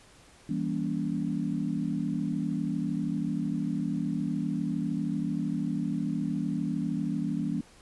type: chord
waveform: sine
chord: E diminished seventh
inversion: none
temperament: just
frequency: 164.81 / 197.78 / 237.3 / 284.8 Hz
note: E3 / G3 / Bb3 / Db4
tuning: 0 / +16 / +31 / +47 cents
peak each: -33 dBFS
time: 0.49-7.61 s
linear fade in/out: 5 ms
effects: pink hiss -56 dBFS RMS until 7.81 s + resampled to 24000 Hz